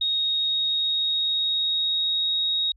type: tone with pitch glide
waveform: sine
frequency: 3746 to 3770 Hz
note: A#7 to A#7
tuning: +8 to +19 cents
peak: -21 dBFS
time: 0.01-2.72 s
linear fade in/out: 5 ms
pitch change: +11 cents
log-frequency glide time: 0.23-2.32 s
effects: added 50 Hz sine -54 dBFS peak until 2.76 s